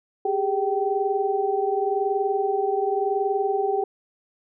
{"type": "tone cluster", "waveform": "sine", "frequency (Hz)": [392.5, 413.4, 773], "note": ["G4", "G#4", "G5"], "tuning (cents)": [2, -8, -24], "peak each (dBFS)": -25, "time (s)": [0.25, 3.84], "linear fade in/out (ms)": 5, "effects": []}